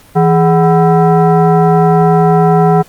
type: tone with frequency modulation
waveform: sine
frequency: 164.81 Hz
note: E3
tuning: in tune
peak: -5 dBFS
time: 0.15-2.83 s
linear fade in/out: 20 ms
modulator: 581 Hz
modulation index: 1.2
effects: pink hiss -42 dBFS RMS until 2.88 s + Opus 48 kbps